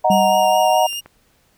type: chord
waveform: sine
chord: D# minor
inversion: none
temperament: equal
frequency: 622.3 / 740 / 932.3 Hz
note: D#5 / F#5 / A#5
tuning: 0 / 0 / 0 cents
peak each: -17 / -15 / -18 dBFS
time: 0.04-0.87 s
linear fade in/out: 10 ms
type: tone with vibrato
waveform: sawtooth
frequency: 2823 Hz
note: F7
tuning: 18 cents sharp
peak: -21 dBFS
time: 0.1-1.01 s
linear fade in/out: 20 ms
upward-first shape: triangle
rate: 4.6 Hz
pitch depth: 21 cents each way
type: tone with exponential decay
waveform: sine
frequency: 195.1 Hz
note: G3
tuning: 8 cents flat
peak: -14 dBFS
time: 0.1-0.79 s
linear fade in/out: 2 ms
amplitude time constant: 150 ms
type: clicks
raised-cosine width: 0.5 ms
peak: -31 / -31 / -24 dBFS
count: 3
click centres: 0.435 / 0.929 / 1.06 s
effects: pink hiss -59 dBFS RMS until 1.57 s